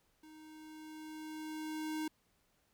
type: tone with level ramp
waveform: square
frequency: 311.1 Hz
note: D#4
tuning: in tune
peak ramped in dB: -55 to -36 dBFS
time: 0.23-2.08 s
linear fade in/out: 5 ms
effects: pink hiss -75 dBFS RMS until 2.73 s